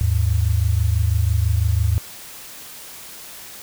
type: tone pair together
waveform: sine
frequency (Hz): 77.78 / 103.82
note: D#2 / G#2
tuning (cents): 0 / 0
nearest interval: perfect fourth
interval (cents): 500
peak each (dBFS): -18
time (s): 0.01-1.98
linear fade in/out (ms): 0
effects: white hiss -38 dBFS RMS until 3.62 s